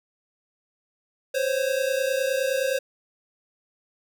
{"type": "tone pair together", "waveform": "square", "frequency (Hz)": [517.3, 547], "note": ["C5", "C#5"], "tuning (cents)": [-20, -23], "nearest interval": "minor second", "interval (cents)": 97, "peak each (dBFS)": -26, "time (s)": [1.34, 2.79], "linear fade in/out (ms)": 10, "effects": []}